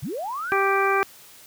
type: linear sweep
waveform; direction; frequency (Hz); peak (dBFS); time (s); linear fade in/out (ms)
sine; up; 92.9 to 1646; -27; 0.02-0.54; 10
type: harmonic tone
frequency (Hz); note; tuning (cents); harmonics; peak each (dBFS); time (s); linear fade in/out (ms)
392; G4; 0; 1 / 2 / 3 / 4 / 5 / 6; -23 / -26 / -23 / -26 / -33 / -28; 0.52-1.03; 0
effects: white hiss -48 dBFS RMS until 1.46 s + high-pass 60 Hz 12 dB/octave